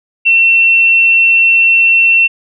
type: tone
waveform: sine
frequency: 2704 Hz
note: E7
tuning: 43 cents sharp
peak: -5 dBFS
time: 0.25-2.28 s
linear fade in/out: 20 ms
effects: none